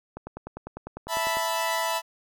click train, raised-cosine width 1 ms, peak -22 dBFS, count 13, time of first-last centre 0.17-1.37 s, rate 10 Hz
sawtooth chord, E suspended fourth, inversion none, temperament equal, 659.3 / 880 / 987.8 Hz, E5 / A5 / B5, 0 / 0 / 0 cents, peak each -26 / -28 / -24 dBFS, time 1.08-2.02 s, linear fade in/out 50 ms
effects none

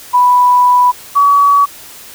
sine tone pair in turn, 987.8 / 1135.1 Hz, B5 / C#6, 0 / +41 cents, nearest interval major second, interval 241 cents, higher second, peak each -5 dBFS, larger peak neither, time 0.13-0.92 / 1.15-1.66 s, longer first, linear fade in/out 20 ms, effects white hiss -34 dBFS RMS until 2.14 s

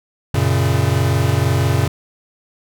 square chord, F# major, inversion none, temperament equal, 92.5 / 116.54 / 138.59 Hz, F#2 / A#2 / C#3, 0 / 0 / 0 cents, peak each -19 dBFS, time 0.34-1.88 s, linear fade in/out 5 ms, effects none

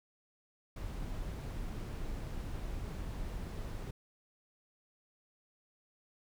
brown noise, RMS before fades -40 dBFS, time 0.76-3.91 s, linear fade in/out 5 ms, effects none

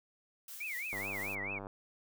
blue noise with tremolo, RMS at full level -46 dBFS, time 0.48-1.35 s, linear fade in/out 2 ms, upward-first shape triangle, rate 4.4 Hz, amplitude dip 50%
sine tone with vibrato, 2230 Hz, C#7, 10 cents sharp, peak -37 dBFS, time 0.6-1.59 s, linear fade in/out 10 ms, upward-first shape triangle, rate 4.6 Hz, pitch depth 300 cents each way
click train, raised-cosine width 1 ms, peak -30 dBFS, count 74, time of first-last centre 0.93-1.669 s, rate 98.8 Hz
effects none

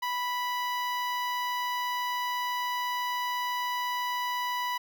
sawtooth tone with notch filter, 986 Hz, B5, 3 cents flat, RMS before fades -31 dBFS, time 0.02-4.78 s, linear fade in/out 10 ms, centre 8400 Hz, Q 0.74, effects none

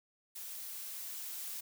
blue noise with level ramp, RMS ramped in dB -45 to -42 dBFS, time 0.35-1.61 s, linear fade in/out 10 ms, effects none

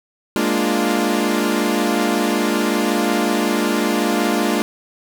sawtooth chord, Bb dominant seventh, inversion third, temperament equal, 207.7 / 233.1 / 293.7 / 349.2 Hz, Ab3 / Bb3 / D4 / F4, 0 / 0 / 0 / 0 cents, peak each -18 dBFS, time 0.36-4.62 s, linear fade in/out 0 ms, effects none

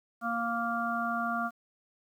harmonic tone, 233.1 Hz, A#3, in tune, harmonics 1 / 3 / 5 / 6, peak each -35 / -34 / -34 / -34 dBFS, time 0.21-1.51 s, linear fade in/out 50 ms, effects 10-bit

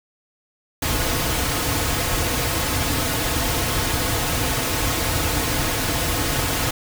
pink noise with comb filter, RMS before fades -22 dBFS, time 0.82-6.71 s, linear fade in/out 5 ms, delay 5.1 ms, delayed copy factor -0.6, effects none

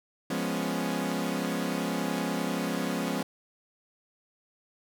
sawtooth chord, C# dominant seventh, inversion first, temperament equal, 174.61 / 207.7 / 246.9 / 277.2 Hz, E#3 / G#3 / B3 / C#4, 0 / 0 / 0 / 0 cents, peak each -30 dBFS, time 0.3-3.23 s, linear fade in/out 5 ms, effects none

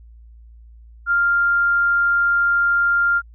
sine tone, 1396.9 Hz, F6, in tune, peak -14 dBFS, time 1.06-3.22 s, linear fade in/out 50 ms, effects added 57 Hz sine -41 dBFS peak until 3.34 s

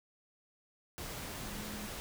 sine tone in noise, 209.7 Hz, G#3, 17 cents sharp, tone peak -45 dBFS, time 1.43-1.87 s, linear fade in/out 0 ms, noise pink, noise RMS -43 dBFS, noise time 0.98-2 s, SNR -5 dB, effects none

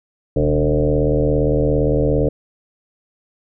sine tone with frequency modulation, 293.7 Hz, D4, in tune, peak -13 dBFS, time 0.36-2.29 s, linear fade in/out 5 ms, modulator 77.5 Hz, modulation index 3.5, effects none

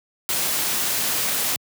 white noise, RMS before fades -23 dBFS, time 0.29-1.56 s, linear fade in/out 0 ms, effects high-pass 100 Hz 12 dB/octave

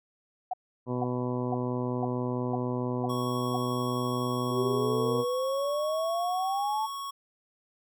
sine tone bursts, 740 Hz, F#5, in tune, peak -27 dBFS, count 7, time 0.51-3.565 s, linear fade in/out 5 ms, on 25 ms, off 480 ms
harmonic tone, 124.4 Hz, B2, 13 cents sharp, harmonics 1 / 2 / 3 / 4 / 5 / 6 / 7 / 8 / 9, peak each -33 / -32 / -35 / -37 / -41 / -47 / -45 / -40 / -51 dBFS, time 0.86-5.25 s, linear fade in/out 50 ms
square tone, 1108 Hz, C#6, 1 cent flat, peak -35 dBFS, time 3.09-7.11 s, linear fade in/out 10 ms
sine exponential sweep, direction up, 370 to 887 Hz, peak -27 dBFS, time 4.5-6.87 s, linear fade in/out 20 ms
effects none

